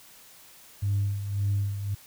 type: tone with tremolo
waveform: sine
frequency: 100.5 Hz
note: G2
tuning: 44 cents sharp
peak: -21 dBFS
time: 0.82-1.95 s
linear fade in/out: 10 ms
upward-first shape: sine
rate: 1.8 Hz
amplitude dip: 65%
effects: tanh soft clip ceiling -19 dBFS + white hiss -52 dBFS RMS until 2.06 s